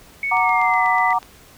sine tone with pitch glide, 2217 to 1998.1 Hz, C#7 to B6, 0 to +20 cents, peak -20 dBFS, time 0.23-1.13 s, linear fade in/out 2 ms, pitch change -180 cents, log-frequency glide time 0.37-0.86 s
sine chord, Gb augmented, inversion none, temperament equal, 740 / 932.3 / 1174.7 Hz, Gb5 / Bb5 / D6, 0 / 0 / 0 cents, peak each -20 / -19 / -21 dBFS, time 0.31-1.19 s, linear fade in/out 10 ms
click train, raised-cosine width 0.2 ms, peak -21 dBFS, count 8, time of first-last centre 0.37-1.229 s, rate 8.15 Hz
effects pink hiss -47 dBFS RMS until 1.57 s

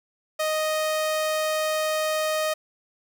sawtooth tone, 622.3 Hz, D#5, in tune, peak -19 dBFS, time 0.39-2.54 s, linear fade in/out 10 ms, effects none

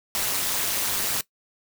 white noise with amplitude modulation, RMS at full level -22 dBFS, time 0.15-1.21 s, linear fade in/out 0 ms, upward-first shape sine, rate 200 Hz, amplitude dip 85%, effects noise-tail reverb RT60 0.1 s tail -19 dB re dry

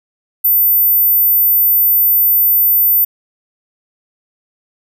sine tone, 14100 Hz, A9, 2 cents sharp, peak -8 dBFS, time 0.44-3.05 s, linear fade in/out 10 ms, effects none

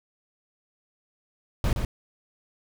brown noise with echo, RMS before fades -22 dBFS, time 1.64-1.73 s, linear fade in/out 2 ms, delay 120 ms, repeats 1, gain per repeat -5 dB, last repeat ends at 1.85 s, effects none

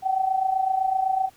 sine tone with amplitude modulation, 762 Hz, G5, 49 cents flat, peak -17 dBFS, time 0.02-1.3 s, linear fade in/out 50 ms, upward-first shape sine, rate 27.9 Hz, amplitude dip 70%, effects pink hiss -56 dBFS RMS until 1.36 s

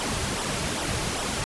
pink noise with flanger, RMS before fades -28 dBFS, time 0-1.44 s, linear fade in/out 0 ms, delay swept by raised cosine 0.44 to 4.14 ms, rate 2.5 Hz, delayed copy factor -0.6, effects resampled to 24000 Hz

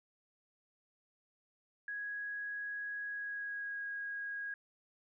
sine tone with pitch glide, 1661.2 to 1643.1 Hz, G#6 to G#6, 0 to -19 cents, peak -38 dBFS, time 1.88-4.54 s, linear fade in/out 2 ms, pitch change -19 cents, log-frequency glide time 3.05-3.84 s, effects none

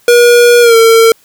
square tone with pitch glide, 480 to 453.8 Hz, B4 to A#4, -49 to -47 cents, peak -3 dBFS, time 0.08-1.12 s, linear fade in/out 2 ms, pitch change -98 cents, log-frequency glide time 0.61-0.76 s, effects white hiss -48 dBFS RMS until 1.24 s

